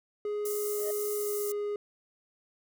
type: tone with pitch glide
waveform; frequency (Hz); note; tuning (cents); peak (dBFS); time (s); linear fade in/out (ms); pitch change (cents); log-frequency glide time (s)
triangle; 416.5 to 412.9; G#4 to G#4; +5 to -10; -28; 0.25-1.76; 2; -15; 1.16-1.41
type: high-pass noise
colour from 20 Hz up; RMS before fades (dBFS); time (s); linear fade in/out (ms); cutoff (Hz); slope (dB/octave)
white; -38; 0.45-1.52; 5; 6300; 24
type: tone with exponential growth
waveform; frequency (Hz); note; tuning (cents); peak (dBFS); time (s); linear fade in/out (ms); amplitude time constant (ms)
triangle; 622.3; D#5; 0; -31; 0.66-0.91; 5; 53
effects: none